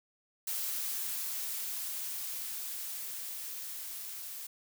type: noise with level ramp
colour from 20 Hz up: blue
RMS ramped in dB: -35 to -43 dBFS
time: 0.47-4.47 s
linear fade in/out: 5 ms
effects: none